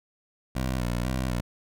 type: tone with vibrato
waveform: 15% pulse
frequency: 62 Hz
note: B1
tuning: 7 cents sharp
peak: -20 dBFS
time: 0.55-1.41 s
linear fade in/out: 10 ms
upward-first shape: square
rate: 2 Hz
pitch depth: 64 cents each way
effects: none